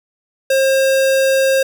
square tone, 535 Hz, C5, 38 cents sharp, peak -12 dBFS, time 0.5-1.63 s, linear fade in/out 5 ms, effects none

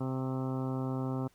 harmonic tone with a mistuned harmonic, 130.81 Hz, C3, in tune, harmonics 1 / 2 / 3 / 4 / 5 / 6 / 7 / 8 / 9 / 10, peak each -34 / -35 / -42 / -44 / -48 / -47 / -49 / -50 / -52 / -50 dBFS, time 0-1.28 s, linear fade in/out 10 ms, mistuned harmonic 8, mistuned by +22 cents, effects pink hiss -67 dBFS RMS until 1.34 s

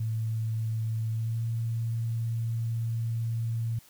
sine tone with pitch glide, 111.6 to 114.74 Hz, A2 to A#2, +25 to -27 cents, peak -27 dBFS, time 0-3.79 s, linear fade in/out 5 ms, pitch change +48 cents, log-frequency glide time 1.14-1.4 s, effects white hiss -57 dBFS RMS until 3.89 s

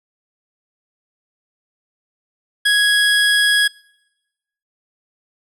25% pulse tone, 1663 Hz, G#6, 2 cents sharp, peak -8 dBFS, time 2.65-3.68 s, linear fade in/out 10 ms, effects noise-tail reverb RT60 1.0 s tail -25 dB re dry + low-pass 10000 Hz 12 dB/octave

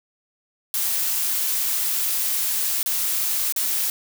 blue noise with dropouts, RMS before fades -23 dBFS, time 0.74-3.9 s, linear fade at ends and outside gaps 1 ms, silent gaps 2.829-2.86 / 3.524-3.562 s, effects none

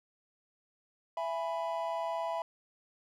triangle chord, E major, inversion none, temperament equal with one note detuned, 666.5 / 830.6 / 987.8 Hz, E5 / G#5 / B5, +19 / 0 / 0 cents, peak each -33 / -38 / -35 dBFS, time 1.17-2.42 s, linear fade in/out 2 ms, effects none

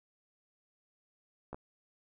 clicks, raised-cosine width 1 ms, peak -28 dBFS, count 2, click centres 1.53 / 1.545 s, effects none

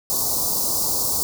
white band-stop noise, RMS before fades -22 dBFS, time 0.1-1.23 s, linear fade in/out 0 ms, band 1100 to 4400 Hz, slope 48 dB/octave, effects none

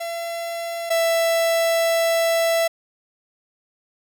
45% pulse tone pair in turn, 676 / 664 Hz, E5 / E5, +43 / +12 cents, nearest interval unison, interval 31 cents, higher first, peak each -26 / -17 dBFS, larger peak second, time 0-0.9 / 0.9-2.68 s, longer second, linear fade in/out 10 ms, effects none

